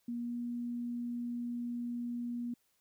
sine tone with pitch glide, 238 to 239.8 Hz, A#3 to A#3, +36 to +49 cents, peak -35 dBFS, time 0.08-2.54 s, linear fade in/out 5 ms, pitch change +13 cents, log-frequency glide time 0.2-0.35 s, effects white hiss -75 dBFS RMS until 2.8 s

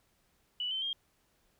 sine tone with pitch steps, 2960 / 3086 / 3217 Hz, F#7 / G7 / G7, 0 / -28 / +44 cents, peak -32 dBFS, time 0.6-0.93 s, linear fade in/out 2 ms, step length 110 ms, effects pink hiss -72 dBFS RMS until 1.59 s

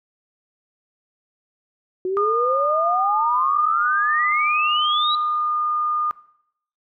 sine exponential sweep, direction up, 363.7 to 3951 Hz, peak -20 dBFS, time 2.05-5.15 s, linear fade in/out 2 ms
sine tone, 1217 Hz, D#6, 39 cents flat, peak -19 dBFS, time 2.17-6.11 s, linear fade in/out 0 ms
effects noise-tail reverb RT60 0.7 s tail -18 dB re dry

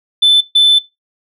sine tone bursts at uneven times, 3520 Hz, A7, in tune, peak -3 dBFS, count 2, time 0.22-0.41 / 0.55-0.79 s, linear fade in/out 10 ms, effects noise-tail reverb RT60 0.2 s tail -19 dB re dry + tanh soft clip ceiling -4 dBFS

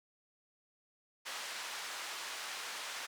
pink band-pass noise, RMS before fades -43 dBFS, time 1.25-3.07 s, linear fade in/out 20 ms, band 1000 to 7500 Hz, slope 12 dB/octave, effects none

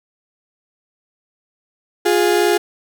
35% pulse tone pair together, 352.6 / 414.7 Hz, F4 / G#4, +17 / -3 cents, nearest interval minor third, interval 280 cents, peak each -14 dBFS, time 2.05-2.58 s, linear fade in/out 10 ms, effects none

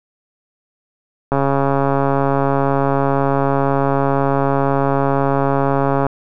click train, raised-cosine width 1 ms, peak -3 dBFS, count 656, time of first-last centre 1.32-6.066 s, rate 138 Hz, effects none

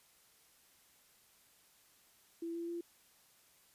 sine tone with pitch steps, 334.8 / 338.5 / 342.2 Hz, E4 / E4 / F4, +27 / +46 / -35 cents, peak -38 dBFS, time 2.42-2.81 s, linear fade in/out 5 ms, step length 130 ms, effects white hiss -67 dBFS RMS until 3.74 s + resampled to 32000 Hz

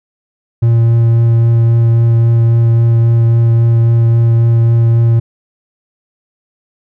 triangle tone with vibrato, 115.9 Hz, A#2, 10 cents flat, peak -4 dBFS, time 0.62-5.2 s, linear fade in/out 10 ms, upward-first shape triangle, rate 3.7 Hz, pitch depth 11 cents each way, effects none

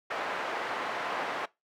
pink band-pass noise, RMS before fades -34 dBFS, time 0.1-1.46 s, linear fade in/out 10 ms, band 620 to 1800 Hz, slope 12 dB/octave, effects noise-tail reverb RT60 0.2 s tail -21 dB re dry

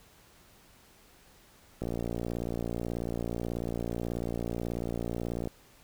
click train, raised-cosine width 2 ms, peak -20 dBFS, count 214, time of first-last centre 1.82-5.474 s, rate 58.3 Hz, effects pink hiss -59 dBFS RMS until 5.83 s

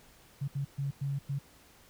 sine tone bursts at uneven times, 139.4 Hz, C#3, 10 cents sharp, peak -30 dBFS, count 5, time 0.41-0.48 / 0.55-0.65 / 0.78-0.91 / 1.01-1.19 / 1.29-1.39 s, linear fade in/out 10 ms, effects pink hiss -59 dBFS RMS until 1.89 s

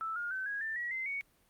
sine tone with pitch steps, 1318.5 / 1421.3 / 1532.2 / 1651.6 / 1780.4 / 1919.3 / 2069 / 2230 Hz, E6 / F6 / G6 / G#6 / A6 / B6 / C7 / C#7, 0 / +30 / -40 / -10 / +20 / -50 / -20 / +10 cents, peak -34 dBFS, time 0.01-1.21 s, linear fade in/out 0 ms, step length 150 ms, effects pink hiss -69 dBFS RMS until 1.49 s + Opus 48 kbps

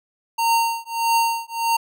square tone with tremolo, 920 Hz, A#5, 23 cents flat, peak -15 dBFS, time 0.38-1.77 s, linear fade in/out 10 ms, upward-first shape triangle, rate 1.6 Hz, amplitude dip 100%, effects none

